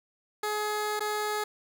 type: tone with dropouts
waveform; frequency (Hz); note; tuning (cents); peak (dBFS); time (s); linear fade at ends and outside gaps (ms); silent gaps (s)
15% pulse; 422.1; G#4; +28; -22; 0.43-1.44; 5; 0.995-1.005
effects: none

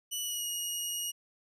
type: tone with pitch glide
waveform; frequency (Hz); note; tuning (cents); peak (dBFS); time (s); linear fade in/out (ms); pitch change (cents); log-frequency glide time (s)
15% pulse; 2960 to 2882; F#7 to F#7; 0 to -46; -26; 0.11-1.12; 20; -46; 0.21-0.48
effects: none

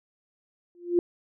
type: tone with exponential growth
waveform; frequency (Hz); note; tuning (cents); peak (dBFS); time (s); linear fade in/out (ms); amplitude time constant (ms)
sine; 349.2; F4; 0; -15; 0.75-0.99; 1; 51
effects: none

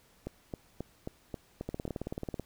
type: two click trains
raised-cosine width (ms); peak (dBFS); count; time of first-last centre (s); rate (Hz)
2; -22 / -23; 14 / 7; 1.69-2.397 / 0.27-1.879; 18.4 / 3.73
effects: pink hiss -64 dBFS RMS until 2.45 s

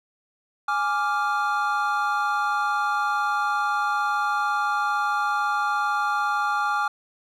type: chord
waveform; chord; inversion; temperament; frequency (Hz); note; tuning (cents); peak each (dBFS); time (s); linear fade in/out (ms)
triangle; D diminished; second; equal; 830.6 / 1174.7 / 1396.9; Ab5 / D6 / F6; 0 / 0 / 0; -24; 0.68-6.88; 5
effects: none

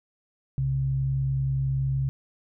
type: tone pair together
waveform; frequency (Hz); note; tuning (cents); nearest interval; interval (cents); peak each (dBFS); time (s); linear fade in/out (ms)
sine; 63.15 / 133.8; B1 / C3; +39 / +39; octave + minor second; 1300; -33 / -23; 0.58-2.09; 0
effects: none

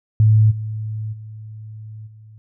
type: tone with level steps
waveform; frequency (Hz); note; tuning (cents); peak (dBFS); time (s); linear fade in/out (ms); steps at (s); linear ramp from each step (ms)
sine; 108.5; A2; -24; -9 / -23 / -32 / -40; 0.2-2.38; 0; 0.5 / 1.12 / 2.06; 20
effects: none

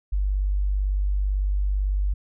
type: tone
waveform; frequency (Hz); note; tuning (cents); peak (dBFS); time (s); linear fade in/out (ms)
sine; 48.99; G1; 0; -20; 0.12-2.14; 10
effects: none

